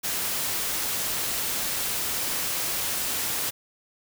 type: noise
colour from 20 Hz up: white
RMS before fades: -28 dBFS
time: 0.03-3.51 s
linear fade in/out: 20 ms
effects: none